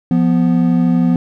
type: tone pair together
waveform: triangle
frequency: 174.43 / 246.9 Hz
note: F3 / B3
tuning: -2 / 0 cents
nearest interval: tritone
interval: 602 cents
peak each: -11 dBFS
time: 0.11-1.16 s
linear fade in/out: 2 ms
effects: none